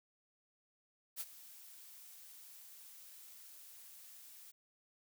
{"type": "noise with ADSR envelope", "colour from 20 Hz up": "blue", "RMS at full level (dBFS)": -40, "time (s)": [1.16, 4.52], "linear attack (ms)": 45, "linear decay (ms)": 39, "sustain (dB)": -16, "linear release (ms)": 19, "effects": []}